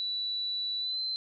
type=tone with pitch glide; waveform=sine; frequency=3951 to 4081 Hz; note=B7 to C8; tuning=0 to -44 cents; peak=-30 dBFS; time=0-1.16 s; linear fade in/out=0 ms; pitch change=+56 cents; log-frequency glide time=0.79-1 s; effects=none